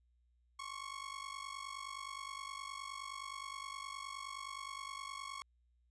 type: ring-modulated tone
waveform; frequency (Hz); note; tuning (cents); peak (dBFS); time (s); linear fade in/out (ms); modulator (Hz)
sawtooth; 1100; C#6; -14; -37; 0.59-5.42; 0; 24.8
effects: added 60 Hz sine -70 dBFS peak until 5.9 s + resampled to 22050 Hz